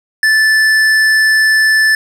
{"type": "tone with hard clipping", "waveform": "sine", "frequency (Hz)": 1752, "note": "A6", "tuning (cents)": -8, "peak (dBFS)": -9, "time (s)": [0.23, 1.95], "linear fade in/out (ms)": 2, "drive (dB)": 10, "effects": []}